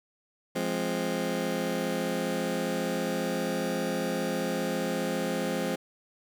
20% pulse chord, F minor, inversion none, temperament just, 174.61 / 209.5 / 261.9 Hz, F3 / Ab3 / C4, 0 / +15 / +2 cents, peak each -28 dBFS, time 0.55-5.76 s, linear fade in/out 10 ms, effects none

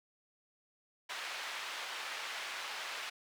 white band-pass noise, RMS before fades -42 dBFS, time 1.09-3.1 s, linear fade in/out 10 ms, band 810 to 3000 Hz, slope 12 dB/octave, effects none

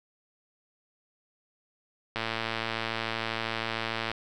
click train, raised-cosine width 0.3 ms, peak -14 dBFS, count 222, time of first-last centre 2.16-4.116 s, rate 113 Hz, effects none

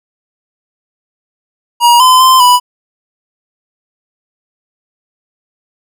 square tone with pitch steps, 953 / 1021 / 1036 / 987 Hz, A#5 / C6 / C6 / B5, +38 / -43 / -17 / -1 cents, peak -4 dBFS, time 1.8-2.6 s, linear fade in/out 50 ms, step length 200 ms, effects none

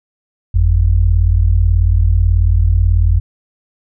sine tone pair together, 49 / 87.31 Hz, G1 / F2, 0 / 0 cents, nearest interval minor seventh, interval 1000 cents, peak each -11 dBFS, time 0.54-3.2 s, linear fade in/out 10 ms, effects none

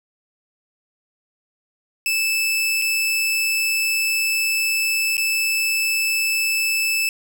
sawtooth tone with dropouts, 2628 Hz, E7, 6 cents flat, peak -15 dBFS, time 2.06-7.09 s, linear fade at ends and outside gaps 1 ms, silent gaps 2.816-2.82 / 5.169-5.179 s, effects none

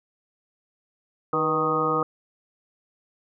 harmonic tone with a mistuned harmonic, 155.56 Hz, D#3, in tune, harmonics 1 / 2 / 3 / 4 / 5 / 6 / 7 / 8, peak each -33 / -30 / -26 / -36 / -33 / -36 / -30 / -24 dBFS, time 1.33-2.03 s, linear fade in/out 2 ms, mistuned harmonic 3, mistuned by +54 cents, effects none

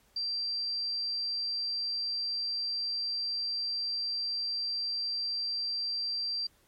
sine tone, 4709 Hz, D8, 4 cents sharp, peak -30 dBFS, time 0.16-6.47 s, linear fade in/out 5 ms, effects pink hiss -66 dBFS RMS until 6.67 s + MP3 64 kbps

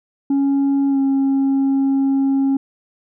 sine tone with pitch glide, 277.2 to 272.1 Hz, C#4 to C#4, 0 to -32 cents, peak -11 dBFS, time 0.3-2.57 s, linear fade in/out 5 ms, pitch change -32 cents, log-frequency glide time 0.89-0.98 s, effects tanh soft clip ceiling -13 dBFS

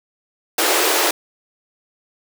pink high-pass noise, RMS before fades -17 dBFS, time 0.58-1.11 s, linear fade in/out 5 ms, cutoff 310 Hz, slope 96 dB/octave, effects none

